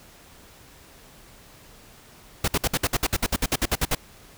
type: noise bursts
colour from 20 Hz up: pink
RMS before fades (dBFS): -22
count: 16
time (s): 2.44-3.95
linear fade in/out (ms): 5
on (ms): 40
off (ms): 58
effects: pink hiss -50 dBFS RMS until 4.37 s